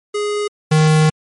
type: tone pair in turn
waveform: square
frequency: 415.3 / 155.56 Hz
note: G#4 / D#3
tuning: 0 / 0 cents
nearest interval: octave + perfect fourth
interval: 1700 cents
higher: first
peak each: -18 / -10 dBFS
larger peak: second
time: 0.14-0.48 / 0.71-1.1 s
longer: second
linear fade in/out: 10 ms
effects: MP3 48 kbps